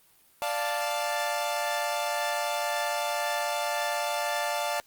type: chord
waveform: sawtooth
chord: D minor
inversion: none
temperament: equal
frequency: 587.3 / 698.5 / 880 Hz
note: D5 / F5 / A5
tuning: 0 / 0 / 0 cents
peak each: -28 dBFS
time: 0.42-4.8 s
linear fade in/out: 0 ms
effects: white hiss -61 dBFS RMS until 4.86 s + Opus 32 kbps